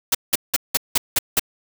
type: noise bursts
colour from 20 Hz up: white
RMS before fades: -17 dBFS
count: 7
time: 0.12-1.396 s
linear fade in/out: 5 ms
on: 28 ms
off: 180 ms
effects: none